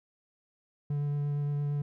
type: tone with vibrato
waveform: triangle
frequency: 144.9 Hz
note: D3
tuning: 23 cents flat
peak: -26 dBFS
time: 0.9-1.82 s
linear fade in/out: 5 ms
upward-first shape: triangle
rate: 8.7 Hz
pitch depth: 13 cents each way
effects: none